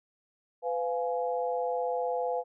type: chord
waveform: sine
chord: F diminished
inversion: second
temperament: just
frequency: 502.9 / 698.5 / 838.1 Hz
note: Cb5 / F5 / Ab5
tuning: +31 / 0 / +16 cents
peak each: -30 / -33 / -35 dBFS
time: 0.62-2.44 s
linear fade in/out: 50 ms
effects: none